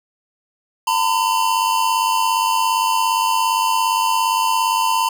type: tone pair together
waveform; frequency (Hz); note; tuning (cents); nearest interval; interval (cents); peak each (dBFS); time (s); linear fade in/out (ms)
square; 910.6 / 1008; A#5 / B5; -41 / +35; major second; 176; -19; 0.87-5.09; 5
effects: none